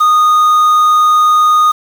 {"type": "tone with quantisation", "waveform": "triangle", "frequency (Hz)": 1234, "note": "D#6", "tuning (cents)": -15, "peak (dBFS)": -4, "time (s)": [0, 1.72], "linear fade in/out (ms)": 10, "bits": 5, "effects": []}